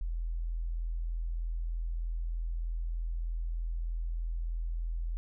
sine tone, 41.62 Hz, E1, 17 cents sharp, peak -31 dBFS, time 0.01-5.17 s, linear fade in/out 0 ms, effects none

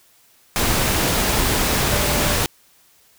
sine tone in noise, 587.3 Hz, D5, in tune, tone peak -28 dBFS, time 1.92-2.34 s, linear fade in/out 0 ms, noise pink, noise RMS -19 dBFS, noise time 0.56-2.46 s, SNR -12 dB, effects white hiss -55 dBFS RMS until 3.18 s

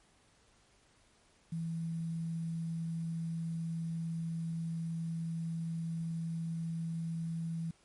sine tone with quantisation, 164.81 Hz, E3, in tune, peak -34 dBFS, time 1.52-7.71 s, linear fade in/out 5 ms, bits 10, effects pink hiss -67 dBFS RMS until 7.84 s + MP3 48 kbps

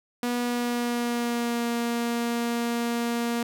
sawtooth tone with pitch glide, 242.6 to 235.6 Hz, B3 to A#3, -31 to +19 cents, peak -21 dBFS, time 0.23-3.43 s, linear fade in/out 2 ms, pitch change -50 cents, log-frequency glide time 0.38-1.67 s, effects none

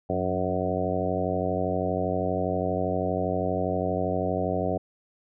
harmonic tone with a mistuned harmonic, 92.5 Hz, F#2, in tune, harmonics 1 / 2 / 3 / 4 / 5 / 6 / 7 / 8, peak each -33 / -32 / -33 / -34 / -32 / -32 / -31 / -33 dBFS, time 0.09-4.78 s, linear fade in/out 10 ms, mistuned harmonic 2, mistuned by -56 cents, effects none

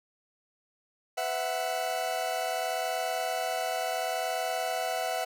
40% pulse chord, B suspended fourth, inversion none, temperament equal with one note detuned, 503.1 / 659.3 / 740 Hz, B4 / E5 / F#5, +32 / 0 / 0 cents, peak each -37 / -32 / -31 dBFS, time 1.17-5.25 s, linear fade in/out 10 ms, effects none

